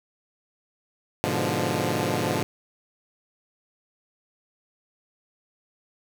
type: chord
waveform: 10% pulse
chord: G# diminished seventh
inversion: none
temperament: equal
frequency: 103.83 / 123.47 / 146.83 / 174.61 Hz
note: G#2 / B2 / D3 / F3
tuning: 0 / 0 / 0 / 0 cents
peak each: -21 dBFS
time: 1.24-2.43 s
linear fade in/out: 0 ms
effects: none